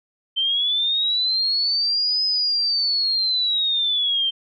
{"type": "linear two-way sweep", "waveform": "sine", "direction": "up then down", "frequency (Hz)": [3100, 5070, 3124], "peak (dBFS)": -18, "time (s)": [0.36, 4.31], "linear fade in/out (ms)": 20, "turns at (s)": 2.24, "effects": []}